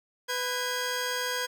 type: tone pair together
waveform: 15% pulse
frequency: 497.9 / 1628 Hz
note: B4 / G#6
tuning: +14 / -35 cents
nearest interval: octave + major sixth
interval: 2051 cents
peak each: -25 dBFS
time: 0.28-1.47 s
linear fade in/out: 20 ms
effects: none